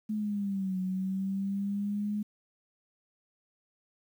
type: linear two-way sweep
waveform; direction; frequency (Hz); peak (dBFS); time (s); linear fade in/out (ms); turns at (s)
sine; down then up; 216 to 185 to 209.9; -29; 0.09-2.23; 10; 0.79
effects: 10-bit